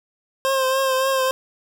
25% pulse tone with vibrato, 529 Hz, C5, 19 cents sharp, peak -14 dBFS, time 0.45-1.31 s, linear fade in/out 0 ms, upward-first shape triangle, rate 3.5 Hz, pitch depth 39 cents each way, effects none

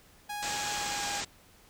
sawtooth tone with pitch glide, 828 to 813.3 Hz, G#5 to G#5, -5 to -36 cents, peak -31 dBFS, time 0.29-1.21 s, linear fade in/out 10 ms, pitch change -31 cents, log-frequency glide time 0.72-1.1 s
white low-pass noise, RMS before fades -36 dBFS, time 0.42-1.25 s, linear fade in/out 10 ms, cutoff 8200 Hz, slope 96 dB/octave
effects pink hiss -59 dBFS RMS until 1.69 s

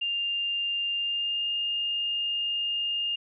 sine tone with pitch glide, 2800 to 2823 Hz, F7 to F7, +4 to +18 cents, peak -26 dBFS, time 0.01-3.16 s, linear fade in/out 10 ms, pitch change +14 cents, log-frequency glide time 0.96-1.48 s, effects none

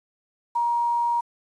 sine tone with quantisation, 946 Hz, A#5, 25 cents sharp, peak -20 dBFS, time 0.55-1.21 s, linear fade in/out 10 ms, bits 8, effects resampled to 24000 Hz

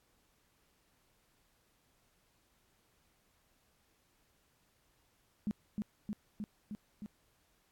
sine tone with echo, 209.7 Hz, G#3, 17 cents sharp, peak -31 dBFS, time 5.47-5.51 s, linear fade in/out 0 ms, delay 310 ms, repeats 5, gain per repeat -2 dB, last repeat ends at 7.06 s, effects pink hiss -73 dBFS RMS until 7.71 s + AAC 64 kbps

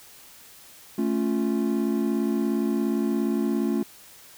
triangle chord, A augmented, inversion none, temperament equal, 220 / 277.2 / 349.2 Hz, A3 / C#4 / E#4, 0 / 0 / 0 cents, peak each -23 / -25 / -26 dBFS, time 0.98-3.83 s, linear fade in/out 5 ms, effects white hiss -49 dBFS RMS until 4.37 s

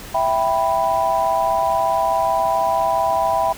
sine chord, E minor, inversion none, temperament equal, 659.3 / 784 / 987.8 Hz, E5 / G5 / B5, 0 / 0 / 0 cents, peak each -20 dBFS, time 0.14-3.53 s, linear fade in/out 10 ms, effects pink hiss -36 dBFS RMS until 3.57 s

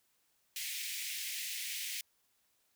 pink high-pass noise, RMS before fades -40 dBFS, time 0.56-2.01 s, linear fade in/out 2 ms, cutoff 2000 Hz, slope 48 dB/octave, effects white hiss -75 dBFS RMS until 2.75 s

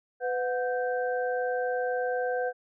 sine tone cluster, 501 / 729 / 1560 Hz, B4 / F#5 / G6, +25 / -26 / -9 cents, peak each -28 / -32 / -35 dBFS, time 0.2-2.53 s, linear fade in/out 50 ms, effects none

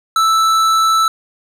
sine tone with tanh clipping, 1318.5 Hz, E6, in tune, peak -12 dBFS, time 0.16-1.08 s, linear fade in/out 2 ms, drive 15 dB, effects none

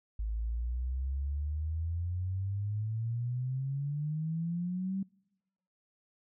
sine exponential sweep, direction up, 52.4 to 196 Hz, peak -31 dBFS, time 0.19-5.03 s, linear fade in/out 5 ms, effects noise-tail reverb RT60 1.0 s tail -26 dB re dry

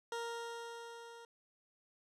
20% pulse tone with level ramp, 466.2 Hz, A#4, in tune, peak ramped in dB -33 to -47 dBFS, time 0.12-1.25 s, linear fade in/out 2 ms, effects low-pass 9000 Hz 12 dB/octave

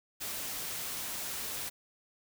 white noise, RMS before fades -38 dBFS, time 0.2-1.7 s, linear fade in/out 20 ms, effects none

